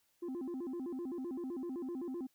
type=tone with vibrato; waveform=sine; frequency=300.7 Hz; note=D4; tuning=41 cents sharp; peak=-35 dBFS; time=0.22-2.27 s; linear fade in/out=10 ms; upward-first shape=square; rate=7.8 Hz; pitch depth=250 cents each way; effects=tanh soft clip ceiling -37 dBFS + white hiss -75 dBFS RMS until 2.34 s